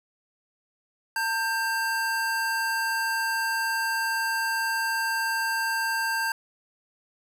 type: tone pair together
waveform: square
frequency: 904.8 / 1583 Hz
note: A5 / G6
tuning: +48 / +17 cents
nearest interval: minor seventh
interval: 969 cents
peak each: -30 / -27 dBFS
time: 1.16-6.32 s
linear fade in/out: 2 ms
effects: none